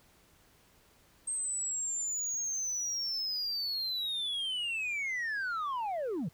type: linear sweep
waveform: sine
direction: down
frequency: 8400 to 132.1 Hz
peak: -29 dBFS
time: 1.27-6.29 s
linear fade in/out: 10 ms
effects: tanh soft clip ceiling -31 dBFS + pink hiss -64 dBFS RMS until 6.33 s